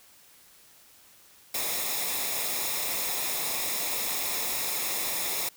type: noise with comb filter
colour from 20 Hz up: white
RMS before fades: -30 dBFS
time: 1.54-5.49 s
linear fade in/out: 5 ms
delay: 0.66 ms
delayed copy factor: -0.6
effects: white hiss -56 dBFS RMS until 5.56 s